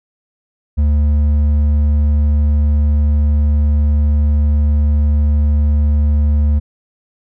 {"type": "tone with hard clipping", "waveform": "triangle", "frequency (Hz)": 73.9, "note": "D2", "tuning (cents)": 11, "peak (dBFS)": -11, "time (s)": [0.77, 6.6], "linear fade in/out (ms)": 20, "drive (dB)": 8, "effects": []}